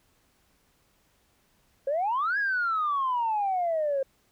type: exponential two-way sweep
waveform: sine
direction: up then down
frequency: 530 to 1688 to 530 Hz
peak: -23 dBFS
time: 1.87-4.03 s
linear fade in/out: 5 ms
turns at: 2.38 s
effects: tanh soft clip ceiling -20 dBFS + pink hiss -67 dBFS RMS until 4.31 s